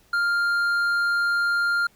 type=tone with hard clipping; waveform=sine; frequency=1400 Hz; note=F6; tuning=4 cents sharp; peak=-21 dBFS; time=0.13-1.87 s; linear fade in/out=5 ms; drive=5 dB; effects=pink hiss -59 dBFS RMS until 1.95 s